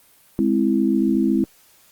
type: chord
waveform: sine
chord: Ab augmented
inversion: none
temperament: equal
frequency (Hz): 207.7 / 261.6 / 329.6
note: Ab3 / C4 / E4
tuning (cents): 0 / 0 / 0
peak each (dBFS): -20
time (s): 0.39-1.44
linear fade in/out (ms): 0
effects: white hiss -54 dBFS RMS until 1.91 s + Opus 32 kbps